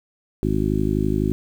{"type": "harmonic tone", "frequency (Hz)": 51.91, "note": "G#1", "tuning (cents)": 0, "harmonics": [1, 2, 3, 4, 5, 6, 7], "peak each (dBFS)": [-26, -26, -26, -26, -26, -26, -26], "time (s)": [0.43, 1.32], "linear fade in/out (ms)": 0, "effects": ["8-bit"]}